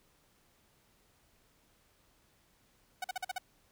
sawtooth tone bursts, 745 Hz, F#5, 12 cents sharp, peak -30 dBFS, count 6, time 3.02-3.383 s, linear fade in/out 5 ms, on 23 ms, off 45 ms, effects pink hiss -69 dBFS RMS until 3.71 s

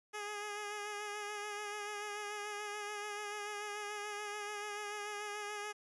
10% pulse tone with vibrato, 415.3 Hz, G#4, in tune, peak -32 dBFS, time 0.13-5.73 s, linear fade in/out 20 ms, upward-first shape sine, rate 6.9 Hz, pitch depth 29 cents each way, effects resampled to 24000 Hz + 12-bit

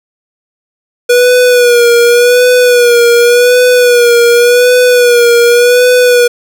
square tone with vibrato, 485.1 Hz, B4, 31 cents flat, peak -4 dBFS, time 1.09-6.28 s, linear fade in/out 10 ms, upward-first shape sine, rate 0.88 Hz, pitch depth 45 cents each way, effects none

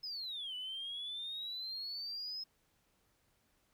triangle exponential two-way sweep, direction down then up, 5170 to 2960 to 5170 Hz, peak -37 dBFS, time 0.03-2.44 s, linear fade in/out 10 ms, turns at 0.55 s, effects tanh soft clip ceiling -37 dBFS + pink hiss -75 dBFS RMS until 3.73 s

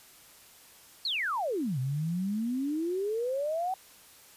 sine exponential two-way sweep, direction down then up, 4487 to 125.6 to 771 Hz, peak -28 dBFS, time 1.05-3.74 s, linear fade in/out 2 ms, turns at 1.79 s, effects white hiss -55 dBFS RMS until 4.36 s + resampled to 32000 Hz

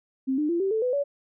sine tone with pitch steps, 264.8 / 300.7 / 341.4 / 387.7 / 440.2 / 499.9 / 567.6 Hz, C4 / D4 / F4 / G4 / A4 / B4 / C#5, +21 / +41 / -39 / -19 / +1 / +21 / +41 cents, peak -22 dBFS, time 0.27-1.04 s, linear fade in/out 20 ms, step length 110 ms, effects none

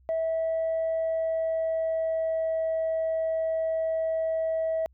sine tone with pitch glide, 650 to 646.3 Hz, E5 to E5, -24 to -34 cents, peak -23 dBFS, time 0.09-4.86 s, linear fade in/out 0 ms, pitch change -10 cents, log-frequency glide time 0.93-2.63 s, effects tanh soft clip ceiling -22 dBFS + added 64 Hz sine -56 dBFS peak until 4.93 s

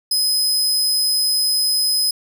sawtooth tone, 5050 Hz, D#8, 25 cents sharp, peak -13 dBFS, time 0.11-2.11 s, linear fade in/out 5 ms, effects none

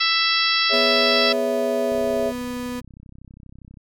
harmonic tone, 662 Hz, E5, 7 cents sharp, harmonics 2 / 3 / 4 / 5 / 6 / 7 / 8, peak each -25 / -25 / -25 / -25 / -25 / -25 / -25 dBFS, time 0-1.33 s, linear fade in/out 10 ms
sine chord, C# minor, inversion second, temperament equal, 415.3 / 554.4 / 659.3 Hz, G#4 / C#5 / E5, 0 / 0 / 0 cents, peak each -25 / -25 / -23 dBFS, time 0.69-2.33 s, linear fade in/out 50 ms
35% pulse tone, 246.9 Hz, B3, in tune, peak -25 dBFS, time 0.72-2.81 s, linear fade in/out 20 ms
click train, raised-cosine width 5 ms, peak -31 dBFS, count 61, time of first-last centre 1.92-3.772 s, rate 32.4 Hz
effects none

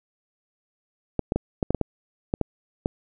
clicks, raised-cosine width 2 ms, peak -9 dBFS, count 10, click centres 1.193 / 1.321 / 1.36 / 1.628 / 1.706 / 1.747 / 1.813 / 2.339 / 2.413 / 2.859 s, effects none

